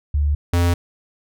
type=tone pair in turn; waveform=sine / square; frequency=72.9 / 86.69 Hz; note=D2 / F2; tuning=-12 / -12 cents; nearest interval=minor third; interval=300 cents; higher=second; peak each=-15 dBFS; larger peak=neither; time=0.14-0.35 / 0.53-0.74 s; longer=neither; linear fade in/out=5 ms; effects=none